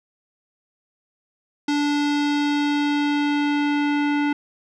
square tone with low-pass filter sweep, 291.2 Hz, D4, 15 cents flat, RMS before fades -21 dBFS, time 1.68-4.33 s, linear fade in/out 5 ms, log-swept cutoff 5200 to 2400 Hz, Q 1.4, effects none

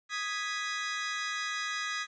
sawtooth chord, G# minor, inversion second, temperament equal, 1244.5 / 1661.2 / 1975.5 Hz, D#6 / G#6 / B6, 0 / 0 / 0 cents, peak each -33 dBFS, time 0.09-2.07 s, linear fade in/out 50 ms, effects resampled to 16000 Hz + 11-bit

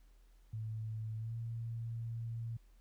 sine tone with pitch glide, 110 to 115 Hz, A2 to A#2, 0 to -23 cents, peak -38 dBFS, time 0.53-2.57 s, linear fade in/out 5 ms, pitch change +77 cents, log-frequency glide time 1.18-1.33 s, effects added 41 Hz sine -60 dBFS peak until 2.8 s + pink hiss -75 dBFS RMS until 2.8 s

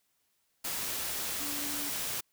sine tone in noise, 290.1 Hz, D4, 21 cents flat, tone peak -42 dBFS, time 1.4-1.9 s, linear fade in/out 10 ms, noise white, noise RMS -35 dBFS, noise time 0.64-2.21 s, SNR -10 dB, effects white hiss -75 dBFS RMS until 2.32 s

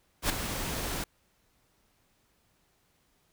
pink noise with ADSR envelope, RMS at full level -25 dBFS, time 0.22-1.04 s, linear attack 79 ms, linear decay 3 ms, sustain -9 dB, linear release 3 ms, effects pink hiss -70 dBFS RMS until 3.32 s

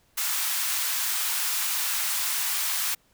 white high-pass noise, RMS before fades -27 dBFS, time 0.17-2.95 s, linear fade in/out 10 ms, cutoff 890 Hz, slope 24 dB/octave, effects pink hiss -64 dBFS RMS until 3.13 s

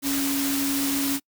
sine tone in noise, 277.2 Hz, C#4, in tune, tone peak -24 dBFS, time 0.02-1.2 s, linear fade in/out 50 ms, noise white, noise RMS -28 dBFS, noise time 0.02-1.2 s, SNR +1 dB, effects noise-tail reverb RT60 0.1 s tail -26 dB re dry

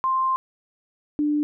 sine tone pair in turn, 1049 / 296.7 Hz, C6 / D4, +4 / +18 cents, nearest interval octave + minor seventh, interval 2186 cents, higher first, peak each -19 dBFS, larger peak neither, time 0.04-0.36 / 1.19-1.43 s, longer first, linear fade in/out 0 ms, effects none

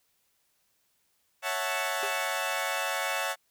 15% pulse chord, F# minor seventh, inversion second, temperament equal, 554.4 / 659.3 / 740 / 880 Hz, C#5 / E5 / F#5 / A5, 0 / 0 / 0 / 0 cents, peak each -28 dBFS, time 1.42-3.36 s, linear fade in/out 50 ms
sawtooth tone with exponential decay, 406 Hz, G#4, 39 cents flat, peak -27 dBFS, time 2.03-2.17 s, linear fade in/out 1 ms, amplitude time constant 30 ms
effects white hiss -72 dBFS RMS until 3.5 s

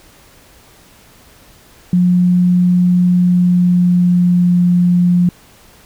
sine tone with pitch glide, 178.8 to 176.85 Hz, F3 to F3, +41 to +22 cents, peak -8 dBFS, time 1.93-5.29 s, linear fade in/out 2 ms, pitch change -19 cents, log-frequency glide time 3.07-4.56 s, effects pink hiss -45 dBFS RMS until 5.85 s

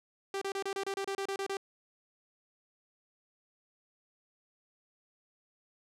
sawtooth tone bursts, 392 Hz, G4, in tune, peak -29 dBFS, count 12, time 0.34-1.57 s, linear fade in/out 2 ms, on 75 ms, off 30 ms, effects low-pass 9000 Hz 12 dB/octave

